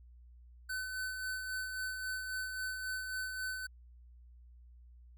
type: tone with tremolo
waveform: square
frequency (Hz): 1515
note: F#6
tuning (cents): +40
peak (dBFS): -36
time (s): 0.69-3.67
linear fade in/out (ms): 10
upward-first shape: sine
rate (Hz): 3.7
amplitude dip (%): 40
effects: added 60 Hz sine -54 dBFS peak until 5.17 s